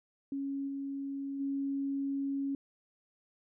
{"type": "tone with level steps", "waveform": "sine", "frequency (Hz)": 276.3, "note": "C#4", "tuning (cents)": -6, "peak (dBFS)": [-33, -35, -31], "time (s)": [0.32, 2.55], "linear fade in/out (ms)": 2, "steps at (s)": [0.67, 1.39], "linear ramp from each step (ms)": 20, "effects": []}